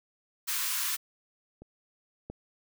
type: high-pass noise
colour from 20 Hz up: white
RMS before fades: -31 dBFS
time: 0.47-0.97 s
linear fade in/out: 20 ms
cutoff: 950 Hz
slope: 96 dB/octave
type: clicks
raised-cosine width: 2 ms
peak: -34 / -25 dBFS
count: 2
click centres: 1.62 / 2.3 s
effects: none